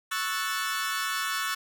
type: chord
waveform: sawtooth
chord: F# minor seventh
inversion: second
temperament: equal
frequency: 1108.7 / 1318.5 / 1480 / 1760 Hz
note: C#6 / E6 / F#6 / A6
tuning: 0 / 0 / 0 / 0 cents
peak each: -30 dBFS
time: 0.11-1.55 s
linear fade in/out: 10 ms
effects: none